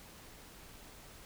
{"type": "silence", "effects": ["pink hiss -54 dBFS RMS until 1.25 s"]}